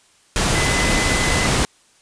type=tone in noise; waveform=sine; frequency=2022 Hz; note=B6; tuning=40 cents sharp; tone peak=-23 dBFS; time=0.55-1.47 s; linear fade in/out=0 ms; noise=pink; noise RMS=-18 dBFS; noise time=0.36-1.65 s; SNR=-8 dB; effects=white hiss -55 dBFS RMS until 2.01 s + resampled to 22050 Hz